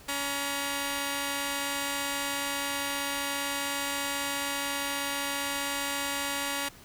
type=tone pair together; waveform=5% pulse; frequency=281.5 / 950 Hz; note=C#4 / A#5; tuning=+27 / +33 cents; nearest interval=octave + major sixth; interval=2106 cents; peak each=-20 / -22 dBFS; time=0.08-6.69 s; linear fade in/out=10 ms; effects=pink hiss -52 dBFS RMS until 6.84 s